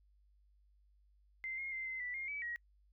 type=tone with pitch steps; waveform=sine; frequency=2079 / 2143 / 2081 / 2063 / 1971 / 2127 / 2291 / 1900 Hz; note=C7 / C7 / C7 / C7 / B6 / C7 / D7 / A#6; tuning=-12 / +41 / -10 / -25 / -4 / +28 / -44 / +33 cents; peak=-39 dBFS; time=1.44-2.56 s; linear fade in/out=0 ms; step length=140 ms; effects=noise-tail reverb RT60 0.1 s tail -26 dB re dry + added 50 Hz sine -66 dBFS peak until 2.92 s